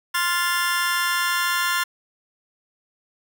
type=chord; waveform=sawtooth; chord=F major; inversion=second; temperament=just; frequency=1047.7 / 1396.9 / 1746.1 Hz; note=C6 / F6 / A6; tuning=+2 / 0 / -14 cents; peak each=-21 dBFS; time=0.14-1.84 s; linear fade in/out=10 ms; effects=none